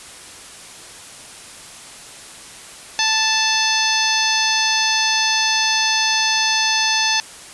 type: harmonic tone with a mistuned harmonic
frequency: 880 Hz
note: A5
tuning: in tune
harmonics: 1 / 2 / 3 / 4 / 5 / 6 / 7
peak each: -23 / -23 / -23 / -23 / -23 / -23 / -23 dBFS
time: 2.99-7.2 s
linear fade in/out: 0 ms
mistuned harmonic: 6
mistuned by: -44 cents
effects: white hiss -38 dBFS RMS until 7.53 s + resampled to 24000 Hz